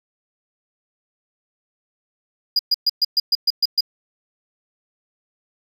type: tone bursts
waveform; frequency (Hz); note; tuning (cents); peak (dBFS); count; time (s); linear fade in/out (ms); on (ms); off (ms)
triangle; 4880; D#8; -34; -12; 9; 2.56-3.808; 5; 32; 120
effects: none